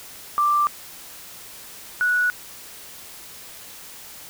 sine tone pair in turn, 1179 / 1469.7 Hz, D6 / F#6, +6 / -12 cents, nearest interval major third, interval 382 cents, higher second, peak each -16 / -17 dBFS, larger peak first, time 0.38-0.67 / 2.01-2.3 s, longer neither, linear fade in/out 0 ms, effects white hiss -41 dBFS RMS until 4.29 s

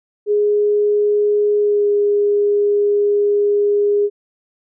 sine tone with pitch glide, 415.3 to 410.3 Hz, G#4 to G#4, 0 to -21 cents, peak -12 dBFS, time 0.26-4.1 s, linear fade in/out 50 ms, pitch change -21 cents, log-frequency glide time 1.59-1.88 s, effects none

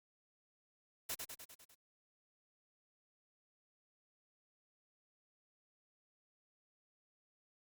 white noise with echo, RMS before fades -40 dBFS, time 1.09-1.15 s, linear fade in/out 10 ms, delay 100 ms, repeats 6, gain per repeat -4 dB, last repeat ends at 1.75 s, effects Opus 48 kbps

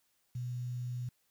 sine tone with quantisation, 123.47 Hz, B2, in tune, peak -35 dBFS, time 0.35-1.09 s, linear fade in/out 5 ms, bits 10, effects white hiss -75 dBFS RMS until 1.3 s

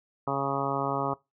harmonic tone, 138.2 Hz, C#3, 5 cents flat, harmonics 1 / 2 / 3 / 4 / 5 / 6 / 7 / 8 / 9, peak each -35 / -35 / -35 / -35 / -35 / -35 / -35 / -35 / -35 dBFS, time 0.27-1.14 s, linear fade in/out 5 ms, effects noise-tail reverb RT60 0.2 s tail -20 dB re dry

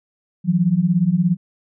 sine beating tone pair, 164.81 / 181.81 Hz, E3 / F#3, 0 / -30 cents, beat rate 17 Hz, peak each -18 / -16 dBFS, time 0.44-1.37 s, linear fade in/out 50 ms, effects none

